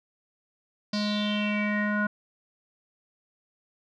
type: tone with low-pass filter sweep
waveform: square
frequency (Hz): 208.5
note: G#3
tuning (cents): +7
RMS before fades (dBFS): -27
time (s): 0.93-2.07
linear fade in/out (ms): 5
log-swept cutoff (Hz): 4800 to 1400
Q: 6.9
effects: none